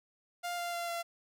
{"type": "tone with pitch steps", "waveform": "sawtooth", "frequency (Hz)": [701, 695, 689, 683], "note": ["F5", "F5", "F5", "F5"], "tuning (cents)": [6, -9, -24, -39], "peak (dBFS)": -31, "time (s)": [0.43, 1.03], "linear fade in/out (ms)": 20, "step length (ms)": 150, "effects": []}